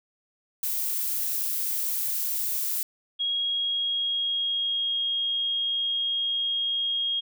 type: noise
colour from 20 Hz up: violet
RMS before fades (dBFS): -28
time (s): 0.63-2.83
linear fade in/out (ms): 2
type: tone with pitch glide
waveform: sine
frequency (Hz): 3291 to 3259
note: G#7 to G#7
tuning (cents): -16 to -33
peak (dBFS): -24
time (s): 3.19-7.21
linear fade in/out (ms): 20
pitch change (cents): -17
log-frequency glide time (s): 3.32-5.02
effects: none

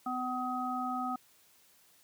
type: harmonic tone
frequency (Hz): 252.2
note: B3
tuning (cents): +36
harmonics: 1 / 3 / 5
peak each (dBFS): -37 / -36 / -36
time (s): 0.06-1.16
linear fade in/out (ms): 5
effects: white hiss -64 dBFS RMS until 2.03 s + high-pass 60 Hz 12 dB/octave

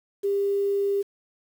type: tone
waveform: sine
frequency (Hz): 399.9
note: G4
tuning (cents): +35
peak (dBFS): -21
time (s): 0.23-1.03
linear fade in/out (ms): 20
effects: 8-bit

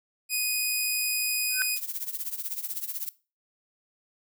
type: tone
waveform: 10% pulse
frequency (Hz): 2489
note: D#7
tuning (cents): 0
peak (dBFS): -16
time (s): 0.29-1.79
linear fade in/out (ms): 50
type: tone with exponential growth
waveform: sine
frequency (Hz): 1523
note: F#6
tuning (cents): +50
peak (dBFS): -21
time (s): 1.5-1.62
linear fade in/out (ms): 0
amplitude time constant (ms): 25
type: noise with tremolo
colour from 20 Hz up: violet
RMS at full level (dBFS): -30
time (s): 1.76-3.09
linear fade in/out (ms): 0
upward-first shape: triangle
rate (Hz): 16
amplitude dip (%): 90
effects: noise-tail reverb RT60 0.3 s tail -19 dB re dry

